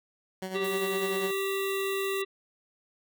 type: tone with tremolo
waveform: 15% pulse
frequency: 187.9 Hz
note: F#3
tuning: 27 cents sharp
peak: -26 dBFS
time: 0.42-1.31 s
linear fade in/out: 2 ms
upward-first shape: sine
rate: 10 Hz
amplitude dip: 55%
type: harmonic tone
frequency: 390.2 Hz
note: G4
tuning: 8 cents flat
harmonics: 1 / 3 / 5 / 7 / 9 / 10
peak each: -29 / -38 / -38 / -38 / -45 / -42 dBFS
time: 0.54-2.25 s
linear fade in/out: 20 ms
type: high-pass noise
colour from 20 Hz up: white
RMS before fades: -42 dBFS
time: 0.64-2.22 s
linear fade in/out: 5 ms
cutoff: 6700 Hz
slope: 24 dB/octave
effects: none